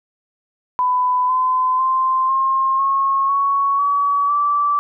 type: tone with pitch steps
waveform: sine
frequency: 1000 / 1021.6 / 1043.7 / 1066.2 / 1089.2 / 1112.8 / 1136.8 / 1161.4 Hz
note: B5 / C6 / C6 / C6 / C#6 / C#6 / C#6 / D6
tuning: +21 / -42 / -5 / +32 / -31 / +6 / +43 / -20 cents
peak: -14 dBFS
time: 0.79-4.79 s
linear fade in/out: 0 ms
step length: 500 ms
effects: none